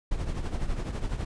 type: noise with tremolo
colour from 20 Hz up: brown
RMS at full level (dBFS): -27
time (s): 0.11-1.25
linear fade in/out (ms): 5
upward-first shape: triangle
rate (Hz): 12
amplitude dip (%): 70
effects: resampled to 22050 Hz